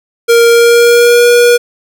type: tone with pitch glide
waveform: square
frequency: 467.1 to 480.5 Hz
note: A#4 to B4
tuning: +3 to -48 cents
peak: -4 dBFS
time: 0.28-1.58 s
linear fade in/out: 20 ms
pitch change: +49 cents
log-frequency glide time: 0.5-1.27 s
effects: none